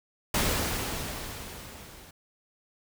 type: noise with level ramp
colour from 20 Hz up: pink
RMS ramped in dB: -25 to -50 dBFS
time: 0.34-2.11 s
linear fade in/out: 5 ms
effects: none